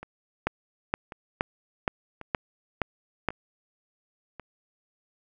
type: two click trains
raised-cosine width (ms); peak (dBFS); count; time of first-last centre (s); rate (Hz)
0.5; -9 / -24; 7 / 5; 0.47-3.287 / 0.03-4.397; 2.13 / 0.916
effects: none